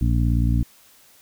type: harmonic tone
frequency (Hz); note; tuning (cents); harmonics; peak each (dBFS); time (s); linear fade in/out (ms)
58.27; A#1; 0; 1 / 2 / 3 / 4 / 5; -19 / -21 / -29 / -27 / -30; 0.01-0.63; 5
effects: white hiss -53 dBFS RMS until 1.21 s

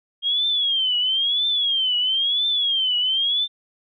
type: tone with vibrato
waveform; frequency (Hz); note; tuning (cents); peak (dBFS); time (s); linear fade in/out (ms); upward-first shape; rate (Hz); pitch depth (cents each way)
sine; 3228; G#7; -50; -18; 0.22-3.48; 50; triangle; 1; 180
effects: none

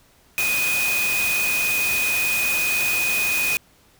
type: tone in noise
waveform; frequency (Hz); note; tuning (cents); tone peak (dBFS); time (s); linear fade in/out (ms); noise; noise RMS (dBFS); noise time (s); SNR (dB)
sine; 2489; D#7; 0; -20; 0.38-3.57; 0; white; -26; 0.38-3.57; +3
effects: pink hiss -56 dBFS RMS until 3.99 s

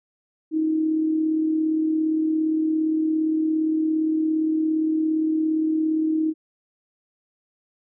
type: tone with amplitude modulation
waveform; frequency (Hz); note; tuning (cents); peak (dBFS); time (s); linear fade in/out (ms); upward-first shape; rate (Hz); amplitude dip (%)
sine; 315.2; D#4; +23; -17; 0.51-6.34; 50; sine; 37.4; 40
effects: none

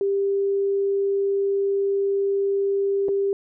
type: tone with dropouts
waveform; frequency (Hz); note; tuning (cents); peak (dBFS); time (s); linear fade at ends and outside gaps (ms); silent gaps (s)
sine; 396.1; G4; +18; -19; 0.01-3.33; 1; 3.084-3.089
effects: none

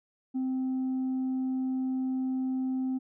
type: tone with tanh clipping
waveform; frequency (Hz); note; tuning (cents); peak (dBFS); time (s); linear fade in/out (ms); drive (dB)
sine; 260; C4; -11; -28; 0.34-2.99; 20; 1
effects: none

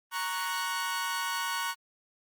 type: chord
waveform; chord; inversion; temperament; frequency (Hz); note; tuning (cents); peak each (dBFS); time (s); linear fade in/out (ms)
sawtooth; F# major; first; equal; 932.3 / 1108.7 / 1480; A#5 / C#6 / F#6; 0 / 0 / 0; -31; 0.11-1.75; 50
effects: Opus 32 kbps

